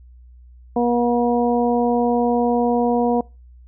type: harmonic tone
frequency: 240 Hz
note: B3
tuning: 49 cents flat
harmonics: 1 / 2 / 3 / 4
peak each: -19 / -20 / -22 / -27 dBFS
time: 0.76-3.21 s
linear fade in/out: 5 ms
effects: noise-tail reverb RT60 0.3 s tail -25 dB re dry + added 61 Hz sine -42 dBFS peak until 3.67 s